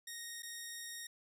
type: tone with dropouts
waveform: 10% pulse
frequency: 1864.7 Hz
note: A#6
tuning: in tune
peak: -35 dBFS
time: 0.07-1.07 s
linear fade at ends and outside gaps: 5 ms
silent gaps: 0.423-0.43 s
effects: none